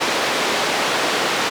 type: band-pass noise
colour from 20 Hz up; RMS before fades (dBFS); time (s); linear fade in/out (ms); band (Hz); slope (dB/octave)
pink; -20; 0-1.5; 20; 380 to 4900; 12
effects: none